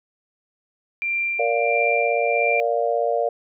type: tone with tremolo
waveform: sine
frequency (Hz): 2371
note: D7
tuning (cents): +16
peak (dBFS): -20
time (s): 1.02-2.6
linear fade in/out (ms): 0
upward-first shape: sine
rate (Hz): 1.5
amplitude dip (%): 50
type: chord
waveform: sine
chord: Bb major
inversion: none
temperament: just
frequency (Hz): 466.2 / 582.7 / 699.2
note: Bb4 / D5 / F5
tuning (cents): 0 / -14 / +2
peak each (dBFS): -23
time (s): 1.39-3.29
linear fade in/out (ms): 5
effects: none